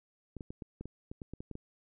clicks, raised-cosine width 3 ms, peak -29 dBFS, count 12, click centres 0.367 / 0.408 / 0.505 / 0.622 / 0.81 / 0.856 / 1.115 / 1.218 / 1.336 / 1.405 / 1.513 / 1.554 s, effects none

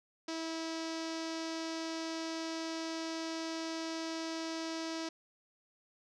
sawtooth tone with low-pass filter, 325.1 Hz, E4, 24 cents flat, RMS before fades -39 dBFS, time 0.28-5.09 s, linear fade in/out 5 ms, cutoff 5400 Hz, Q 2.9, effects none

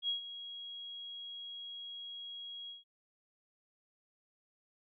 sine tone with ADSR envelope, 3300 Hz, G#7, 12 cents flat, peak -30 dBFS, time 0.02-2.84 s, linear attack 65 ms, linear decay 120 ms, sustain -13 dB, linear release 150 ms, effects none

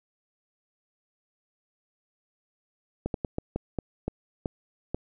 slowing click train, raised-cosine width 2 ms, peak -15 dBFS, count 9, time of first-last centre 3.06-4.946 s, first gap 82 ms, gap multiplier 1.29, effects none

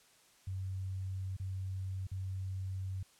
sine tone with dropouts, 94.8 Hz, F#2, 43 cents sharp, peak -36 dBFS, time 0.47-3.03 s, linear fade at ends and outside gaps 5 ms, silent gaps 1.367-1.398 / 2.07-2.114 s, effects white hiss -65 dBFS RMS until 3.19 s + low-pass 10000 Hz 12 dB/octave

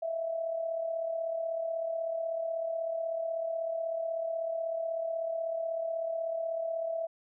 sine tone with amplitude modulation, 659 Hz, E5, 1 cent flat, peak -28 dBFS, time 0.02-7.07 s, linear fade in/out 10 ms, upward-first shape sine, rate 36.2 Hz, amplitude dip 55%, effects none

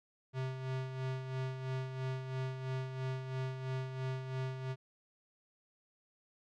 square tone with tremolo, 130.81 Hz, C3, in tune, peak -35 dBFS, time 0.33-4.76 s, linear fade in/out 50 ms, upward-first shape sine, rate 3 Hz, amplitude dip 55%, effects low-pass 4000 Hz 12 dB/octave

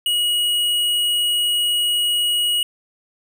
sine tone with hard clipping, 2902 Hz, F#7, 34 cents flat, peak -18 dBFS, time 0.06-2.63 s, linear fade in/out 2 ms, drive 11 dB, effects none

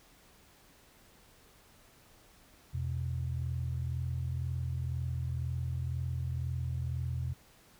sine tone pair together, 84.3 / 126.3 Hz, E2 / B2, +39 / +39 cents, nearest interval perfect fifth, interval 700 cents, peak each -34 / -34 dBFS, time 2.73-7.34 s, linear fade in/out 20 ms, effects tanh soft clip ceiling -24 dBFS + pink hiss -61 dBFS RMS until 7.79 s

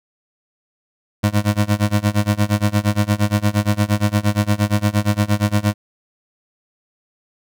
25% pulse tone with tremolo, 103.83 Hz, G#2, in tune, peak -8 dBFS, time 1.23-5.74 s, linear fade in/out 10 ms, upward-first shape sine, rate 8.6 Hz, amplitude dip 95%, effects none

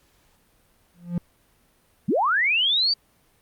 triangle tone with exponential growth, 174 Hz, F3, 6 cents flat, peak -17 dBFS, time 0.94-1.18 s, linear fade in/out 2 ms, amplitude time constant 51 ms
sine linear sweep, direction up, 138.3 to 4699 Hz, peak -18 dBFS, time 2.08-2.94 s, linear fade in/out 10 ms
effects pink hiss -62 dBFS RMS until 3.41 s + Opus 48 kbps

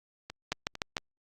two click trains, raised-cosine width 0.2 ms, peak -22 / -12 dBFS, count 4 / 4, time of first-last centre 0.3-0.98 / 0.52-0.968 s, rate 4.41 / 6.7 Hz, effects Opus 48 kbps

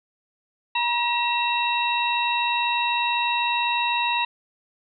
harmonic tone with a mistuned harmonic, 954 Hz, A#5, 40 cents sharp, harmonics 1 / 2 / 3 / 4, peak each -23 / -33 / -25 / -29 dBFS, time 0.75-4.25 s, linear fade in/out 5 ms, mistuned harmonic 3, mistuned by -97 cents, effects none

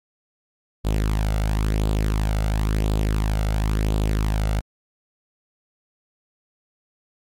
sawtooth tone with flanger, 52.7 Hz, G#1, 26 cents sharp, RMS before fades -21 dBFS, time 0.84-4.61 s, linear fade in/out 20 ms, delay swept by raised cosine 0.25 to 1.45 ms, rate 0.96 Hz, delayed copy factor +0.55, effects MP3 64 kbps

